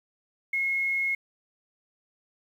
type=tone with quantisation; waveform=sine; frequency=2166 Hz; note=C#7; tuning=41 cents flat; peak=-24 dBFS; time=0.53-1.15 s; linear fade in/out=5 ms; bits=9; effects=none

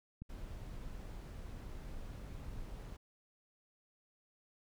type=click; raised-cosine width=5 ms; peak=-33 dBFS; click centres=0.22 s
type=noise; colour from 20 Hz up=brown; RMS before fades=-46 dBFS; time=0.29-2.97 s; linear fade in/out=10 ms
effects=none

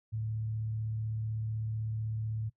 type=tone with frequency modulation; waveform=sine; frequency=110 Hz; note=A2; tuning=in tune; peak=-32 dBFS; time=0.12-2.5 s; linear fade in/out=20 ms; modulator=35.9 Hz; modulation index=0.22; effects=noise-tail reverb RT60 0.1 s tail -21 dB re dry

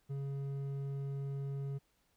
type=tone with hard clipping; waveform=sine; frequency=138.59 Hz; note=C#3; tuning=in tune; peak=-38 dBFS; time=0.09-1.79 s; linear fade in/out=20 ms; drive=6 dB; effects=pink hiss -75 dBFS RMS until 2.16 s

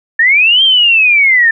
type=linear two-way sweep; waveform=sine; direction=up then down; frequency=1766 to 3199 to 1766 Hz; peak=-5 dBFS; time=0.19-1.51 s; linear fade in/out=5 ms; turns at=0.63 s; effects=none

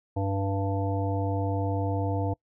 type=harmonic tone; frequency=98 Hz; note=G2; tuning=in tune; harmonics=1 / 3 / 5 / 7 / 9; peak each=-27 / -32 / -34 / -35 / -37 dBFS; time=0.16-2.34 s; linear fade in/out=10 ms; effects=noise-tail reverb RT60 0.1 s tail -24 dB re dry

